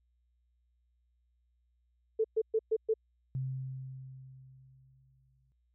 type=tone bursts; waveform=sine; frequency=441.5 Hz; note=A4; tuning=6 cents sharp; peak=-25 dBFS; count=5; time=2.19-2.94 s; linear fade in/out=10 ms; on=54 ms; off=120 ms
type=tone with exponential decay; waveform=sine; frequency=131.4 Hz; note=C3; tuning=8 cents sharp; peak=-31 dBFS; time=3.35-5.52 s; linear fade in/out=0 ms; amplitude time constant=470 ms
effects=added 60 Hz sine -70 dBFS peak until 5.74 s